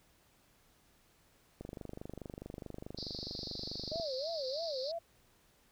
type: click train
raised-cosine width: 2 ms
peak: -30 dBFS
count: 60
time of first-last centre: 1.61-3.999 s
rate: 24.7 Hz
type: band-pass noise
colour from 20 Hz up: white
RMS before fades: -44 dBFS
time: 2.97-4.92 s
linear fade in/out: 10 ms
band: 4000 to 5100 Hz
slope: 96 dB/octave
type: tone with vibrato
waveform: sine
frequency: 588 Hz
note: D5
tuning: 2 cents sharp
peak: -36 dBFS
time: 3.91-4.99 s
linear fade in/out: 10 ms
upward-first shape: sine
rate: 3.1 Hz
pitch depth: 240 cents each way
effects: pink hiss -68 dBFS RMS until 5.71 s